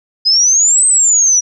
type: exponential two-way sweep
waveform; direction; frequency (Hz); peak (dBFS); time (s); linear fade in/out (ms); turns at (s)
sine; up then down; 4978 to 8310 to 5760; -7; 0.25-1.41; 20; 0.86
effects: none